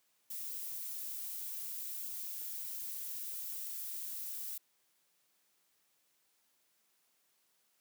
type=noise; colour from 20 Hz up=violet; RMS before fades=-42 dBFS; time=0.3-4.58 s; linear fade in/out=5 ms; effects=white hiss -75 dBFS RMS until 7.8 s + high-pass 150 Hz 12 dB/octave